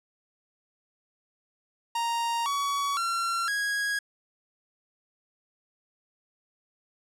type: tone with pitch steps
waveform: 45% pulse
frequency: 932.3 / 1128.1 / 1365 / 1651.6 Hz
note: A#5 / C#6 / F6 / G#6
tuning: 0 / +30 / -40 / -10 cents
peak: -26 dBFS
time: 1.95-3.99 s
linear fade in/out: 5 ms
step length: 510 ms
effects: low-pass 11000 Hz 12 dB/octave